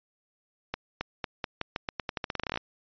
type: accelerating click train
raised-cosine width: 0.3 ms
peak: -14 dBFS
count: 21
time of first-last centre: 0.74-2.574 s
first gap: 270 ms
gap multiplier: 0.86
effects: resampled to 11025 Hz